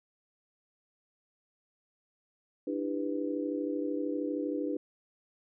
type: chord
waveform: sine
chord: E minor seventh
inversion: third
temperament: just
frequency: 296.7 / 329.6 / 395.6 / 494.4 Hz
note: D4 / E4 / G4 / B4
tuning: +18 / 0 / +16 / +2 cents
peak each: -33 / -38 / -38 / -37 dBFS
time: 2.67-4.77 s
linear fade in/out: 5 ms
effects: none